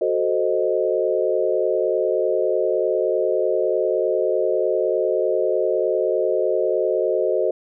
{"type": "chord", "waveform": "sine", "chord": "F# diminished seventh", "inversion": "none", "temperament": "equal", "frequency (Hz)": [370, 440, 523.3, 622.3], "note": ["F#4", "A4", "C5", "Eb5"], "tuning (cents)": [0, 0, 0, 0], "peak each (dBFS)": -23, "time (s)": [0.01, 7.51], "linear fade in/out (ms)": 5, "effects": []}